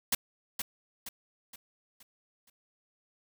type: noise with echo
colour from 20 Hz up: white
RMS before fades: -27 dBFS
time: 0.12-0.15 s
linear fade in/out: 5 ms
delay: 470 ms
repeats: 5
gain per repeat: -7 dB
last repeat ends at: 2.5 s
effects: none